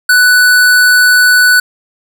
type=tone; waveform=square; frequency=1488 Hz; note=F#6; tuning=9 cents sharp; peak=-5 dBFS; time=0.09-1.6 s; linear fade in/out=5 ms; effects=none